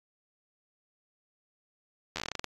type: slowing click train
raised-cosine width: 0.2 ms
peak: -16 dBFS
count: 12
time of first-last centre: 2.16-2.443 s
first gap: 11 ms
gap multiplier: 1.16
effects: AAC 32 kbps